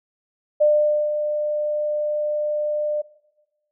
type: tone with ADSR envelope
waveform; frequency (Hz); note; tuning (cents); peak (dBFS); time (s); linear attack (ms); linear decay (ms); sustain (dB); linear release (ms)
sine; 599; D5; +34; -12; 0.6-3.02; 17; 490; -8; 12
effects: noise-tail reverb RT60 1.0 s tail -18 dB re dry